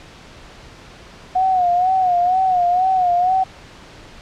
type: tone with vibrato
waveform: sine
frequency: 730 Hz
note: F#5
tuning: 24 cents flat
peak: -13 dBFS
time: 1.35-3.44 s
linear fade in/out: 10 ms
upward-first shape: sine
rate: 2.1 Hz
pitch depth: 71 cents each way
effects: pink hiss -41 dBFS RMS until 4.21 s + low-pass 5000 Hz 12 dB/octave